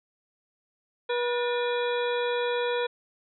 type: harmonic tone with a mistuned harmonic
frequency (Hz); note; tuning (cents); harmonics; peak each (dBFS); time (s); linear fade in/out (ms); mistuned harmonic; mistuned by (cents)
484.1; B4; -35; 1 / 2 / 3 / 4 / 5 / 7 / 8; -26 / -33 / -36 / -39 / -39 / -38 / -41; 1.09-2.87; 10; 4; -140
effects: none